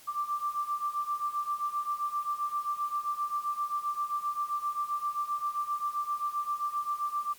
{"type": "beating tone pair", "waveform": "sine", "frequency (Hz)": [1172, 1179.6], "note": ["D6", "D6"], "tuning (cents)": [-4, 7], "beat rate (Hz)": 7.6, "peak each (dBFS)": [-34, -31], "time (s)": [0.07, 7.34], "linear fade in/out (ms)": 20, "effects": ["white hiss -54 dBFS RMS until 7.38 s", "MP3 96 kbps"]}